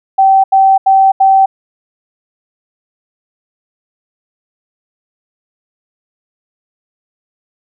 sine tone bursts, 773 Hz, G5, 24 cents flat, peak -4 dBFS, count 4, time 0.18-1.46 s, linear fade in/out 10 ms, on 260 ms, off 80 ms, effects none

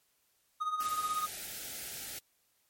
triangle tone with tremolo, 1244.5 Hz, D#6, in tune, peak -26 dBFS, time 0.6-1.27 s, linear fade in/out 20 ms, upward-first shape triangle, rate 16 Hz, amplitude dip 75%
white band-stop noise, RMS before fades -42 dBFS, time 0.8-2.19 s, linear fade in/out 5 ms, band 870 to 1300 Hz, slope 96 dB/octave
effects white hiss -73 dBFS RMS until 2.69 s + MP3 64 kbps

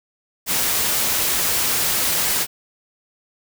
white noise, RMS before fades -20 dBFS, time 0.46-2.47 s, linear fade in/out 50 ms, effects none

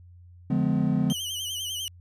triangle chord, D diminished seventh, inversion none, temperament just, 146.83 / 176.2 / 211.4 / 253.7 Hz, D3 / F3 / Ab3 / Cb4, 0 / +16 / +31 / +47 cents, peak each -25 / -25 / -25 / -25 dBFS, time 0.5-1.13 s, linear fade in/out 5 ms
sawtooth tone with vibrato, 3044 Hz, F#7, 48 cents sharp, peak -27 dBFS, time 1.1-1.88 s, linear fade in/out 0 ms, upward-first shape sine, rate 10 Hz, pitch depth 80 cents each way
effects added 88 Hz sine -47 dBFS peak until 2 s + resampled to 32000 Hz

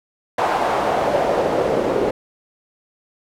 pink noise with band-pass filter sweep, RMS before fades -19 dBFS, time 0.38-2.11 s, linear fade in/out 5 ms, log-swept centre 840 to 420 Hz, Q 2.4, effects none

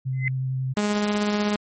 sine tone with vibrato, 130.81 Hz, C3, in tune, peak -23 dBFS, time 0.05-0.74 s, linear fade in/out 20 ms, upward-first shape sine, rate 11 Hz, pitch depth 11 cents each way
sine tone with exponential growth, 2050 Hz, C7, 36 cents flat, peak -19 dBFS, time 0.13-0.28 s, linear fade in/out 1 ms, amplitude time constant 31 ms
sawtooth tone with tremolo, 207.8 Hz, G#3, 1 cent sharp, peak -16 dBFS, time 0.77-1.56 s, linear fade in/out 0 ms, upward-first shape sine, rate 16 Hz, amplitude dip 25%
effects MP3 32 kbps

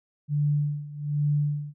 sine tone with tremolo, 146.83 Hz, D3, in tune, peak -20 dBFS, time 0.28-1.74 s, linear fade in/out 50 ms, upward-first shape sine, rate 1.2 Hz, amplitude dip 85%, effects none

